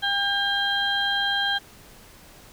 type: harmonic tone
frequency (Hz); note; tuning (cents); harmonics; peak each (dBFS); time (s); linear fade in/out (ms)
801; G5; +37; 1 / 2 / 4 / 5; -29 / -25 / -25 / -33; 0.02-1.59; 20
effects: pink hiss -49 dBFS RMS until 2.52 s